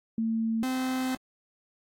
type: tone pair in turn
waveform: sine / 45% pulse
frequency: 224.9 / 258.4 Hz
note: A3 / C4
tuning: +38 / -21 cents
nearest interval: major second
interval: 241 cents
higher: second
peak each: -25 / -27 dBFS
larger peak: first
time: 0.18-0.63 / 0.63-1.15 s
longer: second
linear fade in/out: 2 ms
effects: AAC 48 kbps